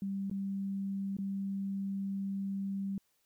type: tone with dropouts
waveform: sine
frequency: 196 Hz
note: G3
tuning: in tune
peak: -33 dBFS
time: 0.02-2.98 s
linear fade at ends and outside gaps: 2 ms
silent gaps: 0.299-0.312 / 1.168-1.186 s
effects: white hiss -75 dBFS RMS until 3.25 s